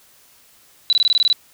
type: tone bursts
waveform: sine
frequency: 3951 Hz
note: B7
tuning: in tune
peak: -11 dBFS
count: 9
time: 0.9-1.328 s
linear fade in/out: 0 ms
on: 28 ms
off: 22 ms
effects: white hiss -52 dBFS RMS until 1.53 s